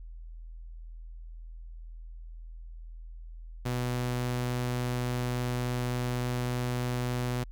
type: tone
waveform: sawtooth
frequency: 123.47 Hz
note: B2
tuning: in tune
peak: -25 dBFS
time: 3.65-7.44 s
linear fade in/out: 10 ms
effects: added 41 Hz sine -41 dBFS peak until 7.51 s